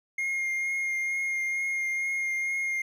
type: tone with vibrato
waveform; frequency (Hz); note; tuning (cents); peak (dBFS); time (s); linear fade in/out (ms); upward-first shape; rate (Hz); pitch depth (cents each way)
triangle; 2132; C7; +32; -25; 0.18-2.82; 5; triangle; 2.2; 16
effects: none